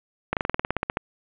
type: slowing click train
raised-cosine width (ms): 0.5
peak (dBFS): -8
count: 13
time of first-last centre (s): 0.33-0.971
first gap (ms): 38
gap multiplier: 1.06
effects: resampled to 8000 Hz + 7-bit